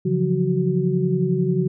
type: tone cluster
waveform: sine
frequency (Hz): 140.9 / 171.3 / 182.3 / 373.1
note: C#3 / F3 / F#3 / F#4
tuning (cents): +29 / -33 / -25 / +14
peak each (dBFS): -23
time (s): 0.05-1.68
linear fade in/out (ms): 10
effects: none